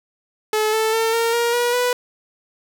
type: tone with pitch steps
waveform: sawtooth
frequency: 430.6 / 440.4 / 450.4 / 460.7 / 471.2 / 481.9 / 492.9 Hz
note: A4 / A4 / A4 / A#4 / A#4 / B4 / B4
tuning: -37 / +2 / +40 / -20 / +19 / -43 / -3 cents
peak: -13 dBFS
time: 0.53-1.93 s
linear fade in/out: 2 ms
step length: 200 ms
effects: none